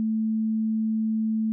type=tone; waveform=sine; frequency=220 Hz; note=A3; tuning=in tune; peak=-22 dBFS; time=0-1.52 s; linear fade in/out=0 ms; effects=none